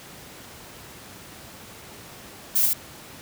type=noise with echo; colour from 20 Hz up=violet; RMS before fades=-20 dBFS; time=2.55-2.66 s; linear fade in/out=10 ms; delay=76 ms; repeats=1; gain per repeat=-2 dB; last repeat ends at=2.736 s; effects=pink hiss -43 dBFS RMS until 3.21 s + high-pass 80 Hz 12 dB/octave